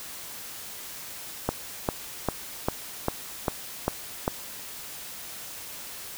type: click train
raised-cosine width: 1 ms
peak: -9 dBFS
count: 8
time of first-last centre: 1.49-4.279 s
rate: 2.51 Hz
effects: white hiss -40 dBFS RMS until 6.17 s